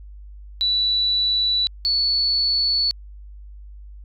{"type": "tone pair in turn", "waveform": "sine", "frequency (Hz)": [3951, 4435], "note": ["B7", "C#8"], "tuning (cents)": [0, 0], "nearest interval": "major second", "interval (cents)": 200, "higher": "second", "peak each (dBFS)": -17, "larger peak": "neither", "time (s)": [[0.61, 1.67], [1.85, 2.91]], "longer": "neither", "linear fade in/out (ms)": 0, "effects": ["added 50 Hz sine -37 dBFS peak until 4.04 s"]}